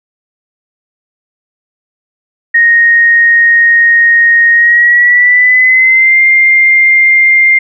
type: tone with pitch glide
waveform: sine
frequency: 1864.7 to 2105 Hz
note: A#6 to C7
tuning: 0 to +10 cents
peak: -3 dBFS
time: 2.54-7.59 s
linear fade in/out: 10 ms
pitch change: +210 cents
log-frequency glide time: 4.52-6.2 s
effects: none